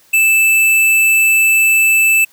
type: tone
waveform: square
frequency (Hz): 2637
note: E7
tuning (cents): 0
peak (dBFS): -9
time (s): 0.13-2.25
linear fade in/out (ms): 10
effects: white hiss -50 dBFS RMS until 2.32 s